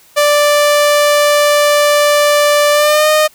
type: tone with pitch glide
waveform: sawtooth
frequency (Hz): 587.3 to 614.4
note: D5 to D#5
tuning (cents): 0 to -22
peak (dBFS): -4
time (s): 0.16-3.28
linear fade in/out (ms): 20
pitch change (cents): +78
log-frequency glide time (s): 2.72-3.09
effects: white hiss -46 dBFS RMS until 3.34 s